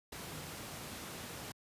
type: tone in noise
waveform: sine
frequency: 153.6 Hz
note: D#3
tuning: 22 cents flat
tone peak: -49 dBFS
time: 0.31-0.51 s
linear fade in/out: 5 ms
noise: pink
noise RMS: -45 dBFS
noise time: 0.12-1.52 s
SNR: -7 dB
effects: high-pass 80 Hz 12 dB/octave + resampled to 32000 Hz